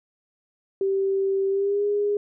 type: tone with pitch glide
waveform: sine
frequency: 389.1 to 410.8 Hz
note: G4 to G#4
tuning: -13 to -19 cents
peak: -20 dBFS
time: 0.81-2.17 s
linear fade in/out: 2 ms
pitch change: +94 cents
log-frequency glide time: 1.49-1.85 s
effects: none